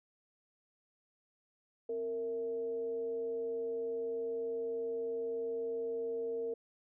sine tone with frequency modulation, 460.4 Hz, A#4, 22 cents flat, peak -34 dBFS, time 1.89-6.54 s, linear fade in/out 5 ms, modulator 198 Hz, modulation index 0.3, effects none

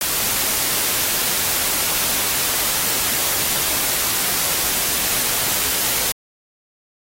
white noise, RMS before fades -20 dBFS, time 0.01-6.12 s, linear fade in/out 2 ms, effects AAC 48 kbps

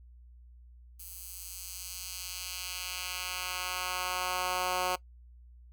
10% pulse tone with high-pass filter sweep, 182.3 Hz, F#3, 25 cents flat, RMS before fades -36 dBFS, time 0.99-4.96 s, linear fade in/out 10 ms, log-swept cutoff 11000 to 590 Hz, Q 0.81, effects noise-tail reverb RT60 0.1 s tail -20 dB re dry + added 60 Hz sine -51 dBFS peak until 5.72 s

